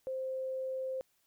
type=tone; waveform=sine; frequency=523.3 Hz; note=C5; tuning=in tune; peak=-34 dBFS; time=0.07-1.01 s; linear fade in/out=0 ms; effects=white hiss -74 dBFS RMS until 1.26 s